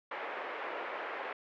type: band-pass noise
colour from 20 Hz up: pink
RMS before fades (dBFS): -40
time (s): 0.11-1.33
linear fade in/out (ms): 5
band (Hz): 430 to 2300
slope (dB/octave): 24
effects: none